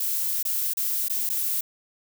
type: noise with dropouts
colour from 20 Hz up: violet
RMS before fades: -26 dBFS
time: 0-1.61 s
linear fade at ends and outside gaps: 5 ms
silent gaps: 0.428-0.451 / 0.736-0.77 / 1.084-1.097 / 1.292-1.299 s
effects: none

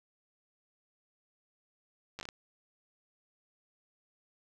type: slowing click train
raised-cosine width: 0.2 ms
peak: -24 dBFS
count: 6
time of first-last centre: 2.19-2.289 s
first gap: 9 ms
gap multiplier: 1.4
effects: none

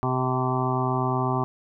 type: harmonic tone with a mistuned harmonic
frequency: 128.2 Hz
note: C3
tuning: 35 cents flat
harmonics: 1 / 2 / 3 / 5 / 6 / 7 / 8 / 9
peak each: -26 / -30 / -30 / -34 / -31 / -32 / -32 / -31 dBFS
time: 0.03-1.44 s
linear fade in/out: 0 ms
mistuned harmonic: 5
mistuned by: +19 cents
effects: none

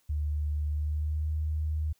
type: tone with pitch glide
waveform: sine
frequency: 74.6 to 77.1 Hz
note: D2 to D#2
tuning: +28 to -15 cents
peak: -27 dBFS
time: 0.09-1.93 s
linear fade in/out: 10 ms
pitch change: +57 cents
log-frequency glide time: 0.68-1.31 s
effects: white hiss -70 dBFS RMS until 1.99 s

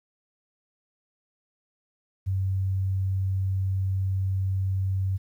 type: tone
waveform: sine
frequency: 95.5 Hz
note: G2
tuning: 45 cents flat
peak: -23 dBFS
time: 2.26-5.18 s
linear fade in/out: 20 ms
effects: 10-bit

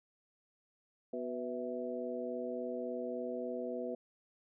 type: harmonic tone with a mistuned harmonic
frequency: 123.5 Hz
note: B2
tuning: in tune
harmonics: 2 / 3 / 4 / 5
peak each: -42 / -43 / -40 / -43 dBFS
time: 1.13-3.95 s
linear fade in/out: 5 ms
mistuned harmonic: 5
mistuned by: +100 cents
effects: none

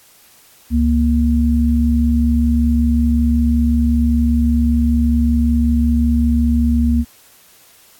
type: tone pair together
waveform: sine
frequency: 70.19 / 235.8 Hz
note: C#2 / A#3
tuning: +22 / +20 cents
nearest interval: octave + major sixth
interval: 2098 cents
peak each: -14 dBFS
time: 0.7-7.05 s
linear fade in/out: 50 ms
effects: white hiss -48 dBFS RMS until 7.99 s + AAC 64 kbps

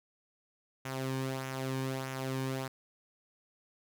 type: tone with flanger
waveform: sawtooth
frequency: 132.2 Hz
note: C3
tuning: 18 cents sharp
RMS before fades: -36 dBFS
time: 0.85-2.68 s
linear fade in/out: 5 ms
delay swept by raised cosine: 0.22 to 1.52 ms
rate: 1.6 Hz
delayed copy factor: -0.55
effects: none

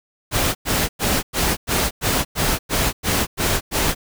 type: noise bursts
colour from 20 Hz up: pink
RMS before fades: -19 dBFS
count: 11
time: 0.31-3.95 s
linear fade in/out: 50 ms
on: 240 ms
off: 100 ms
effects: none

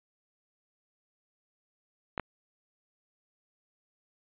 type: clicks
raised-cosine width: 0.5 ms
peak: -17 dBFS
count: 2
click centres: 2.178 / 2.197 s
effects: resampled to 8000 Hz

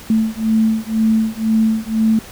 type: beating tone pair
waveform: sine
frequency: 220 / 222 Hz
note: A3 / A3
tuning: 0 / +16 cents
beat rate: 2 Hz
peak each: -16 dBFS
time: 0.1-2.19 s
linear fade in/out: 2 ms
effects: pink hiss -37 dBFS RMS until 2.31 s

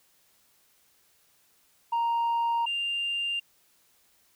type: tone pair in turn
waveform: sine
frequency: 932.3 / 2794 Hz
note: A#5 / F7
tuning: 0 / 0 cents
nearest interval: octave + perfect fifth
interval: 1900 cents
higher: second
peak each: -21 / -26 dBFS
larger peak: first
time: 1.92-2.66 / 2.66-3.4 s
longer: neither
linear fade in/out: 10 ms
effects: tanh soft clip ceiling -23 dBFS + white hiss -65 dBFS RMS until 4.35 s

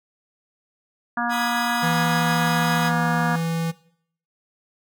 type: harmonic tone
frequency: 238.3 Hz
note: A#3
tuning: 38 cents sharp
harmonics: 1 / 3 / 4 / 5 / 6 / 7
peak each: -28 / -28 / -28 / -28 / -28 / -28 dBFS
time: 1.17-3.36 s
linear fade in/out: 5 ms
type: chord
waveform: 15% pulse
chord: G# minor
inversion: first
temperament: equal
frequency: 987.8 / 1244.5 / 1661.2 Hz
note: B5 / D#6 / G#6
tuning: 0 / 0 / 0 cents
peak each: -25 dBFS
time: 1.29-2.92 s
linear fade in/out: 50 ms
type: tone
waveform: square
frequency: 165.3 Hz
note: E3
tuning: 5 cents sharp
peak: -23 dBFS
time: 1.82-3.72 s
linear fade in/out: 20 ms
effects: noise-tail reverb RT60 0.6 s tail -19 dB re dry

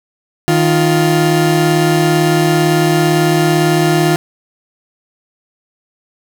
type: tone pair together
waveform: 30% pulse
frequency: 156.05 / 350 Hz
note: D#3 / F4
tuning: +5 / +4 cents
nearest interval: octave + major second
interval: 1399 cents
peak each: -10 dBFS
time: 0.48-4.16 s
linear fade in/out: 0 ms
effects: none

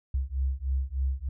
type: beating tone pair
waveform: sine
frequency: 65 / 68.3 Hz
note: C2 / C#2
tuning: -11 / -25 cents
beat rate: 3.3 Hz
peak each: -29 dBFS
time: 0.14-1.29 s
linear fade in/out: 5 ms
effects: none

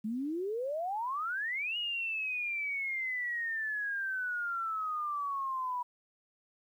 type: exponential two-way sweep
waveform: sine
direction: up then down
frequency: 207.7 to 2906 to 973 Hz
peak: -32 dBFS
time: 0.04-5.83 s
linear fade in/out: 10 ms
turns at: 1.77 s
effects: 11-bit

